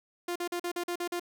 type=tone bursts; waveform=sawtooth; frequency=350 Hz; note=F4; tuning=4 cents sharp; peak=-27 dBFS; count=8; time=0.28-1.197 s; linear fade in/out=5 ms; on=77 ms; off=43 ms; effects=none